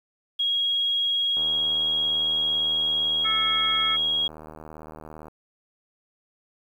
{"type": "tone", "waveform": "sine", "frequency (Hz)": 3294, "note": "G#7", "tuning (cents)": -15, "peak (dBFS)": -21, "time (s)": [0.39, 4.28], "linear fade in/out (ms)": 10}
{"type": "click train", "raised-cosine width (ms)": 1, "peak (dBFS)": -27, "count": 305, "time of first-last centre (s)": [1.37, 5.282], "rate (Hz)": 77.7}
{"type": "harmonic tone", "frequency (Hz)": 436.5, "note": "A4", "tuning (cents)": -14, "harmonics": [3, 4, 5], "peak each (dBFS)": [-27, -38, -31], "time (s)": [3.24, 3.97], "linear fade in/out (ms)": 20}
{"effects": ["9-bit"]}